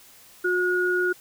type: tone pair together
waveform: sine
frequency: 361.4 / 1445.6 Hz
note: F#4 / F#6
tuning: -41 / -41 cents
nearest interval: 2 octaves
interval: 2400 cents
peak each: -23 / -23 dBFS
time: 0.44-1.13 s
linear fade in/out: 10 ms
effects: white hiss -51 dBFS RMS until 1.2 s